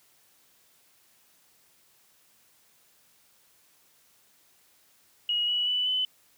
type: tone with pitch steps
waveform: sine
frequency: 2896 / 2936 / 2977 / 3019 Hz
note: F#7 / F#7 / F#7 / F#7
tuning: -38 / -14 / +10 / +34 cents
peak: -24 dBFS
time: 5.29-6.05 s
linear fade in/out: 2 ms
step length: 190 ms
effects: white hiss -63 dBFS RMS until 6.37 s + high-pass 60 Hz 12 dB/octave